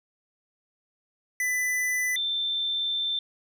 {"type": "tone pair in turn", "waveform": ["square", "sine"], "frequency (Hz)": [1997, 3558], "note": ["B6", "A7"], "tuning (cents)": [19, 19], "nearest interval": "minor seventh", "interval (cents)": 1000, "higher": "second", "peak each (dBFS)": -25, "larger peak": "neither", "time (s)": [[1.4, 2.16], [2.16, 3.19]], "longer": "second", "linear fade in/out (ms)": 2, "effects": []}